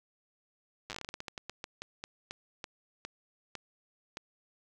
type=slowing click train; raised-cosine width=0.2 ms; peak=-22 dBFS; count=23; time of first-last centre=0.9-4.171 s; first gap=8 ms; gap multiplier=1.23; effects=10-bit